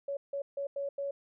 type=tone bursts at uneven times; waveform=sine; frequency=560 Hz; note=C#5; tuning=18 cents sharp; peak=-32 dBFS; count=5; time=0.08-0.17 / 0.33-0.42 / 0.57-0.67 / 0.76-0.89 / 0.98-1.11 s; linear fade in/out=5 ms; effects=none